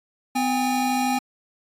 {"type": "tone pair together", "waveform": "square", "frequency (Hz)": [253.2, 812.5], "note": ["B3", "G#5"], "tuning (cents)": [43, -38], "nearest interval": "octave + minor sixth", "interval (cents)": 2019, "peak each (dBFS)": [-24, -24], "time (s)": [0.35, 1.19], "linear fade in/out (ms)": 10, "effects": ["AAC 48 kbps"]}